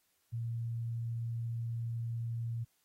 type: tone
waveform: sine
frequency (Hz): 116.2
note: A#2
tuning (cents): -5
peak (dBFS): -34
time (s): 0.32-2.65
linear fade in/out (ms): 20
effects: white hiss -75 dBFS RMS until 2.84 s + AAC 48 kbps